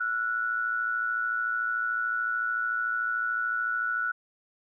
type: tone pair together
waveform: sine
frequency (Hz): 1350 / 1463.6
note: E6 / F#6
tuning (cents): +41 / -19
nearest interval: minor second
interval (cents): 140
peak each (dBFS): -32 / -27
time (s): 0-4.12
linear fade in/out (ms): 10
effects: none